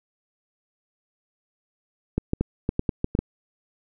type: clicks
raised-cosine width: 3 ms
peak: -9 dBFS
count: 9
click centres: 2.18 / 2.334 / 2.41 / 2.691 / 2.794 / 2.892 / 3.044 / 3.151 / 3.19 s
effects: none